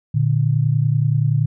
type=tone pair together; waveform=sine; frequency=116.33 / 146.83 Hz; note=A#2 / D3; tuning=-3 / 0 cents; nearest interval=major third; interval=403 cents; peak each=-17 dBFS; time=0.14-1.46 s; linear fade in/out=10 ms; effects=none